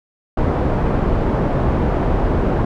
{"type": "low-pass noise", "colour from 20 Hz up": "pink", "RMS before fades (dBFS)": -17, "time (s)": [0.37, 2.65], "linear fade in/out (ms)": 5, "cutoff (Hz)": 820, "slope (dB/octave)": 12, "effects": []}